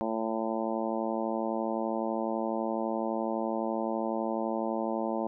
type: harmonic tone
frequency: 111.9 Hz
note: A2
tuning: 30 cents sharp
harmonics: 2 / 3 / 4 / 5 / 6 / 7 / 8 / 9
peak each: -34 / -35 / -40 / -35 / -37 / -39 / -38 / -44 dBFS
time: 0.01-5.27 s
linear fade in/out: 0 ms
effects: none